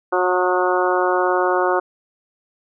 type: harmonic tone with a mistuned harmonic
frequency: 181.9 Hz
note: F#3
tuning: 29 cents flat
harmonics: 2 / 3 / 4 / 5 / 6 / 7 / 8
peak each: -20 / -22 / -23 / -24 / -25 / -25 / -26 dBFS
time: 0.12-1.8 s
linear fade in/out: 10 ms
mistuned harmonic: 7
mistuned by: -23 cents
effects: none